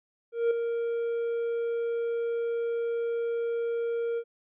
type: tone with ADSR envelope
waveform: triangle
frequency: 466.2 Hz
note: A#4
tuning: in tune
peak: -18 dBFS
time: 0.32-4.24 s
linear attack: 190 ms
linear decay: 4 ms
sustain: -7 dB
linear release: 63 ms
effects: resampled to 8000 Hz